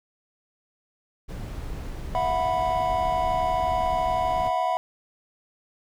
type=noise; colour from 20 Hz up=brown; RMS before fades=-34 dBFS; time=1.28-4.49 s; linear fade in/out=20 ms
type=chord; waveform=triangle; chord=E suspended second; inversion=none; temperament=equal with one note detuned; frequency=659.3 / 731.1 / 987.8 Hz; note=E5 / F#5 / B5; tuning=0 / -21 / 0 cents; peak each=-26 / -23 / -25 dBFS; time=2.15-4.77 s; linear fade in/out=0 ms
type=noise with exponential decay; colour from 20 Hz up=brown; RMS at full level=-36 dBFS; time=4.46-4.59 s; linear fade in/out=1 ms; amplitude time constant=27 ms
effects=none